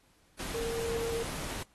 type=tone in noise; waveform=sine; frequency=460.9 Hz; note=A#4; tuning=20 cents flat; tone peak=-32 dBFS; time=0.54-1.23 s; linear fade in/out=5 ms; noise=pink; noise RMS=-39 dBFS; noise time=0.39-1.63 s; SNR=+4 dB; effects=pink hiss -67 dBFS RMS until 1.74 s + AAC 32 kbps